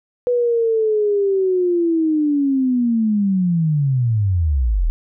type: linear sweep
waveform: sine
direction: down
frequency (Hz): 493.9 to 36.04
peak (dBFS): -14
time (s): 0.27-4.9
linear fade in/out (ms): 0
effects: none